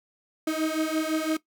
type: beating tone pair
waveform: 35% pulse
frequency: 312.2 / 318.1 Hz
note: D#4 / D#4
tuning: +6 / +38 cents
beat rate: 5.9 Hz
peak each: -26 dBFS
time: 0.47-1.37 s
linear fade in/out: 5 ms
effects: noise-tail reverb RT60 0.1 s tail -17 dB re dry